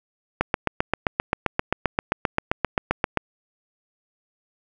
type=click train; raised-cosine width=0.5 ms; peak=-4 dBFS; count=22; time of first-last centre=0.41-3.173 s; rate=7.6 Hz; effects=none